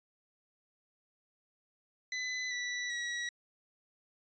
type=tone with pitch steps; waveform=sawtooth; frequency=2007 / 1963.4 / 1920.8 Hz; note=B6 / B6 / B6; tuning=+27 / -11 / -49 cents; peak=-31 dBFS; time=2.12-3.29 s; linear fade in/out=2 ms; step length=390 ms; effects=resampled to 16000 Hz